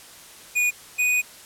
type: tone pair in turn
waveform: square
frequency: 2457 / 2481 Hz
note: D#7 / D#7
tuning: -22 / -6 cents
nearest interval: unison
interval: 16 cents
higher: second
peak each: -19 dBFS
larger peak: neither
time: 0.55-0.71 / 0.98-1.22 s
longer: second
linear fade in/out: 20 ms
effects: white hiss -45 dBFS RMS until 1.45 s + low-pass 12000 Hz 12 dB/octave